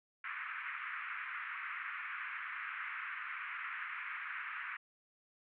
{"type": "band-pass noise", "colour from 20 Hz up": "pink", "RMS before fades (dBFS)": -43, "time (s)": [0.24, 4.77], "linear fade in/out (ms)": 5, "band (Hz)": [1200, 2400], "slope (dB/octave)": 48, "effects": []}